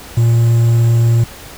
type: tone with quantisation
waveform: triangle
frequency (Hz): 116.54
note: A#2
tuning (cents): 0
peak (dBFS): -6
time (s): 0.17-1.24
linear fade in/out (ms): 5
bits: 6
effects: pink hiss -34 dBFS RMS until 1.57 s